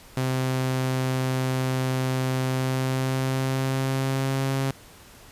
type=tone with pitch glide; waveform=sawtooth; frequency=130 to 134.9 Hz; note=C3 to C#3; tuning=-11 to -47 cents; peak=-19 dBFS; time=0.17-4.71 s; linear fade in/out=2 ms; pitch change=+64 cents; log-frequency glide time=2.48-4.53 s; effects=pink hiss -49 dBFS RMS until 5.31 s + resampled to 32000 Hz